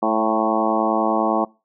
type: harmonic tone with a mistuned harmonic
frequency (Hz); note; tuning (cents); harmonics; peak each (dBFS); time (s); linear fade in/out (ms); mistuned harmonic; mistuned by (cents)
110; A2; 0; 2 / 3 / 4 / 5 / 6 / 7 / 8 / 9 / 10; -25 / -24 / -29 / -26 / -24 / -24 / -26 / -29 / -26; 0.02-1.45; 10; 6; +20
effects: noise-tail reverb RT60 0.3 s tail -24 dB re dry